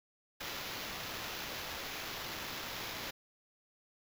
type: noise with sample-and-hold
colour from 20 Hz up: white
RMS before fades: -42 dBFS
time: 0.4-3.11 s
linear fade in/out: 10 ms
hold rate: 8820 Hz
effects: none